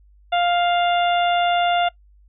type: harmonic tone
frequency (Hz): 700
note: F5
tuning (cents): +4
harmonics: 1 / 2 / 3 / 4 / 5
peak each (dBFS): -17 / -26 / -31 / -28 / -29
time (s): 0.32-1.89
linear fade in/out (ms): 10
effects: noise-tail reverb RT60 0.1 s tail -21 dB re dry + added 50 Hz sine -49 dBFS peak until 2.28 s